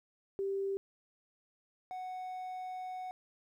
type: tone pair in turn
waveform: sine / triangle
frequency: 392 / 740 Hz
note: G4 / F#5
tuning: 0 / 0 cents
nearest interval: major seventh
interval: 1100 cents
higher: second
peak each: -32 / -37 dBFS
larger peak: first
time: 0.39-0.77 / 1.91-3.11 s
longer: second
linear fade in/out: 0 ms
effects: 12-bit